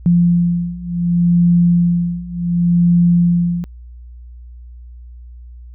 sine beating tone pair, 172.9 / 173.58 Hz, F3 / F3, -17 / -10 cents, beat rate 0.68 Hz, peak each -15 / -13 dBFS, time 0.06-3.64 s, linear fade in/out 0 ms, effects added 60 Hz sine -33 dBFS peak until 5.74 s

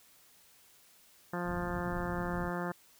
harmonic tone, 175.7 Hz, F3, 11 cents sharp, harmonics 1 / 2 / 3 / 4 / 5 / 6 / 7 / 8 / 9 / 10, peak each -37 / -40 / -42 / -43 / -44 / -45 / -45 / -46 / -47 / -47 dBFS, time 1.33-2.72 s, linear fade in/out 5 ms
pink low-pass noise, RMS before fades -42 dBFS, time 1.44-2.51 s, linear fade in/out 50 ms, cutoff 230 Hz, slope 24 dB/octave
effects white hiss -62 dBFS RMS until 2.99 s

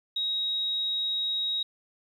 sine tone, 3796 Hz, A#7, 31 cents sharp, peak -26 dBFS, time 0.16-1.63 s, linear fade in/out 5 ms, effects 10-bit

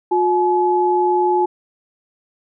sine tone pair together, 358.9 / 853 Hz, F4 / G#5, +47 / +46 cents, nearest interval octave + minor third, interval 1499 cents, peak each -16 / -16 dBFS, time 0.11-1.46 s, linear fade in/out 10 ms, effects none

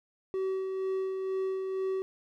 triangle tone with tremolo, 380.7 Hz, F#4, 49 cents sharp, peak -26 dBFS, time 0.34-2.02 s, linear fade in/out 0 ms, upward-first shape sine, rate 2.1 Hz, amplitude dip 35%, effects none

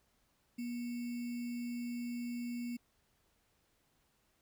sine tone with sample-and-hold, 240 Hz, B3, 49 cents flat, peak -37 dBFS, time 0.58-2.77 s, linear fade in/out 10 ms, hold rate 2450 Hz, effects pink hiss -75 dBFS RMS until 4.41 s

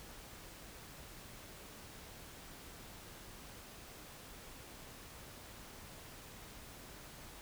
silence, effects pink hiss -53 dBFS RMS until 7.41 s

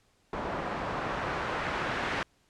white noise with low-pass filter sweep, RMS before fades -33 dBFS, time 0.33-2.23 s, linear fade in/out 2 ms, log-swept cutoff 940 to 1800 Hz, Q 0.99, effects pink hiss -68 dBFS RMS until 2.49 s + low-pass 9000 Hz 12 dB/octave

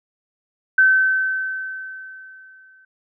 sine tone with exponential decay, 1535 Hz, G6, 37 cents flat, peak -9 dBFS, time 0.78-2.85 s, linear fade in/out 5 ms, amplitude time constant 450 ms, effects none

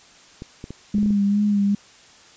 clicks, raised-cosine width 3 ms, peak -20 dBFS, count 8, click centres 0.421 / 0.641 / 0.706 / 0.949 / 0.983 / 1.03 / 1.06 / 1.106 s
sine tone with vibrato, 204.1 Hz, G#3, 30 cents flat, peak -16 dBFS, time 0.94-1.75 s, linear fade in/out 5 ms, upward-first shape sine, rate 2.5 Hz, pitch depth 35 cents each way
effects white hiss -49 dBFS RMS until 2.36 s + resampled to 16000 Hz

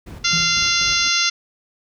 brown noise with tremolo, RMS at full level -31 dBFS, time 0.06-1.09 s, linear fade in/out 10 ms, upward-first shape square, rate 4 Hz, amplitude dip 55%
harmonic tone, 692 Hz, F5, 16 cents flat, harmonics 2 / 3 / 4 / 5 / 6 / 7 / 8 / 9, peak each -24 / -24 / -24 / -24 / -24 / -24 / -24 / -24 dBFS, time 0.24-1.3 s, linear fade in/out 10 ms
sine tone with exponential decay, 165.5 Hz, E3, 7 cents sharp, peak -21 dBFS, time 0.33-0.89 s, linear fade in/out 0 ms, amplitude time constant 120 ms
effects high-pass 60 Hz 12 dB/octave

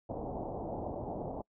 white low-pass noise, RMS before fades -39 dBFS, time 0.09-1.42 s, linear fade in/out 10 ms, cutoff 820 Hz, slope 48 dB/octave, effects noise-tail reverb RT60 0.1 s tail -26 dB re dry

